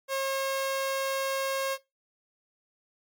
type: tone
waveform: sawtooth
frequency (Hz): 540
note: C#5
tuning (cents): -45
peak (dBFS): -23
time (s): 0.08-1.78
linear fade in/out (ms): 50
effects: noise-tail reverb RT60 0.2 s tail -19 dB re dry + MP3 96 kbps